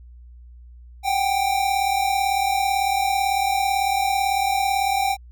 square tone pair together, 754 / 792 Hz, F#5 / G5, +32 / +18 cents, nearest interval minor second, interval 86 cents, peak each -25 / -21 dBFS, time 1.03-5.17 s, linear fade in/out 50 ms, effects added 60 Hz sine -41 dBFS peak until 5.31 s

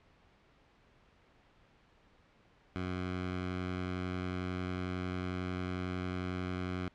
10% pulse tone with notch filter, 91.1 Hz, F#2, 26 cents flat, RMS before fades -37 dBFS, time 2.76-6.88 s, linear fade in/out 0 ms, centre 510 Hz, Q 1.6, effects pink hiss -65 dBFS RMS until 6.94 s + low-pass 3000 Hz 12 dB/octave

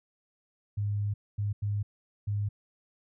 sine tone bursts at uneven times, 102.8 Hz, G#2, 17 cents flat, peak -27 dBFS, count 4, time 0.77-1.14 / 1.38-1.53 / 1.62-1.83 / 2.27-2.49 s, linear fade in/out 10 ms, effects none

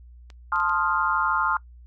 clicks, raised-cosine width 0.2 ms, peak -29 dBFS, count 4, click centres 0.302 / 0.559 / 0.601 / 0.695 s
sine chord, F dominant seventh, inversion first, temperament equal, 880 / 1046.5 / 1244.5 / 1396.9 Hz, A5 / C6 / Eb6 / F6, 0 / 0 / 0 / 0 cents, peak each -28 / -26 / -26 / -25 dBFS, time 0.52-1.57 s, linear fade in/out 2 ms
effects noise-tail reverb RT60 0.1 s tail -22 dB re dry + added 60 Hz sine -44 dBFS peak until 1.86 s

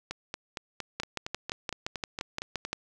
two click trains, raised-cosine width 0.2 ms, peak -14 / -17 dBFS, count 11 / 12, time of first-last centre 1-2.73 / 0.11-2.65 s, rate 5.78 / 4.33 Hz, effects none

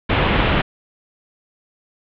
pink low-pass noise, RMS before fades -17 dBFS, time 0.09-0.62 s, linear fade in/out 10 ms, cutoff 3400 Hz, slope 48 dB/octave, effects none

